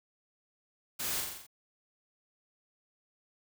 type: noise with echo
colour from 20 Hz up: white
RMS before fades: -36 dBFS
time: 0.99-1.21 s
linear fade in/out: 10 ms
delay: 43 ms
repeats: 6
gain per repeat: -3 dB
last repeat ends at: 1.468 s
effects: none